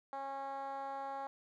10% pulse tone with band-pass filter, 273.6 Hz, C#4, 23 cents flat, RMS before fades -42 dBFS, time 0.13-1.27 s, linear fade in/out 0 ms, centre 790 Hz, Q 2.9, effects none

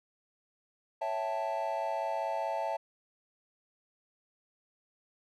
triangle chord, A dominant seventh, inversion first, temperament equal, 554.4 / 659.3 / 784 / 880 Hz, C#5 / E5 / G5 / A5, 0 / 0 / 0 / 0 cents, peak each -37 / -33 / -38 / -33 dBFS, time 1.01-2.77 s, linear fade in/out 10 ms, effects none

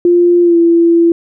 sine tone with pitch glide, 349.2 to 337.3 Hz, F4 to E4, 0 to +40 cents, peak -5 dBFS, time 0.05-1.12 s, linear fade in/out 2 ms, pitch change -60 cents, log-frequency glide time 0.42-0.57 s, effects none

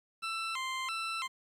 20% pulse tone with vibrato, 1181 Hz, D6, 9 cents sharp, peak -29 dBFS, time 0.22-1.28 s, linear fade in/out 20 ms, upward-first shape square, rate 1.5 Hz, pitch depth 210 cents each way, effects low-pass 8000 Hz 12 dB/octave + 10-bit

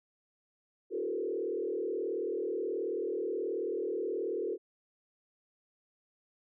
sine tone with frequency modulation, 410 Hz, G#4, 22 cents flat, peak -31 dBFS, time 0.9-4.58 s, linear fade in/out 50 ms, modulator 38.6 Hz, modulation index 1.8, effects none

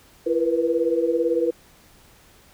sine tone cluster, 338 / 476.6 / 494.5 Hz, E4 / A#4 / B4, +43 / +38 / +2 cents, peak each -23 dBFS, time 0.26-1.51 s, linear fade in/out 10 ms, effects pink hiss -53 dBFS RMS until 2.53 s

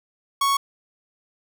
45% pulse tone, 1108.7 Hz, C#6, in tune, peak -18 dBFS, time 0.41-0.57 s, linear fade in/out 5 ms, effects none

